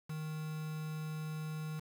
triangle tone with quantisation, 155.56 Hz, D#3, in tune, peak -36 dBFS, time 0.09-1.8 s, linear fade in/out 10 ms, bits 8, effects none

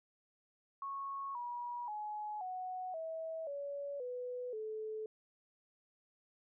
sine tone with pitch steps, 1101 / 964 / 844.1 / 739.1 / 647.1 / 566.6 / 496.1 / 434.4 Hz, C#6 / B5 / G#5 / F#5 / E5 / C#5 / B4 / A4, -12 / -42 / +28 / -2 / -32 / +38 / +8 / -22 cents, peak -39 dBFS, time 0.82-5.06 s, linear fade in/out 2 ms, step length 530 ms, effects none

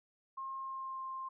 sine tone with pitch glide, 1069 to 1055.5 Hz, C6 to C6, +37 to +15 cents, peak -39 dBFS, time 0.37-1.29 s, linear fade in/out 10 ms, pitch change -22 cents, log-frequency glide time 0.58-1.02 s, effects none

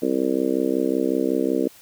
harmonic tone, 65.41 Hz, C2, in tune, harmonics 3 / 4 / 5 / 6 / 7 / 8 / 9, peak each -32 / -24 / -24 / -28 / -25 / -33 / -32 dBFS, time 0.02-1.68 s, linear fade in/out 5 ms, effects white hiss -49 dBFS RMS until 1.81 s

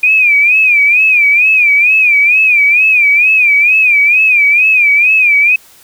sine tone with vibrato, 2427 Hz, D#7, 44 cents flat, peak -5 dBFS, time 0.03-5.56 s, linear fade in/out 5 ms, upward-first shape sine, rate 2.2 Hz, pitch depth 120 cents each way, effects white hiss -42 dBFS RMS until 5.83 s

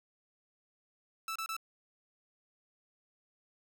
sawtooth tone bursts, 1318.5 Hz, E6, in tune, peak -32 dBFS, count 3, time 1.28-1.566 s, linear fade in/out 2 ms, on 76 ms, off 29 ms, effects none

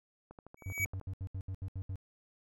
click train, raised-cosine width 1 ms, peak -36 dBFS, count 10, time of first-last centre 0.31-1.013 s, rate 12.8 Hz
square tone with exponential growth, 2271 Hz, C#7, 41 cents sharp, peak -28 dBFS, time 0.57-0.85 s, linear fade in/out 5 ms, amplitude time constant 60 ms
triangle tone bursts, 94.8 Hz, F#2, 43 cents sharp, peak -34 dBFS, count 10, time 0.66-1.957 s, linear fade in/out 0 ms, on 64 ms, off 73 ms
effects none

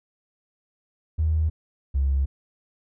triangle tone pair in turn, 78.9 / 68.12 Hz, D#2 / C#2, +25 / -30 cents, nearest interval minor third, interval 255 cents, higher first, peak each -15 dBFS, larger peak neither, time 1.18-1.5 / 1.94-2.26 s, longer neither, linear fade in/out 20 ms, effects tanh soft clip ceiling -17 dBFS

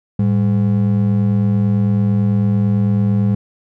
triangle ring-modulated tone, 154 Hz, D#3, 17 cents flat, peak -7 dBFS, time 0.19-3.35 s, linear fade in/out 5 ms, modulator 44.5 Hz, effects none

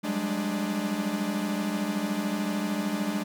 45% pulse tone cluster, 181.3 / 195.7 / 209.1 / 295.6 Hz, F#3 / G3 / G#3 / D4, -35 / -3 / +12 / +11 cents, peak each -38 / -33 / -30 / -33 dBFS, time 0.03-3.24 s, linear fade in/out 20 ms, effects none

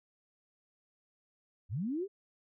sine linear sweep, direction up, 76 to 415.3 Hz, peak -32 dBFS, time 1.69-2.08 s, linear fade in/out 50 ms, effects none

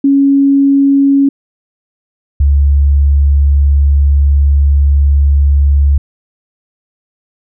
sine tone pair in turn, 277.2 / 70.72 Hz, C#4 / C#2, 0 / +35 cents, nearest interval 2 octaves, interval 2365 cents, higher first, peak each -5 / -5 dBFS, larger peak neither, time 0.04-1.29 / 2.4-5.98 s, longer second, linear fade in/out 5 ms, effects none

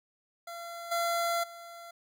25% pulse tone with level steps, 683 Hz, F5, 39 cents flat, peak -36 / -24 / -41 dBFS, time 0.47-1.91 s, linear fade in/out 5 ms, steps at 0.91 / 1.43 s, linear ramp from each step 10 ms, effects none

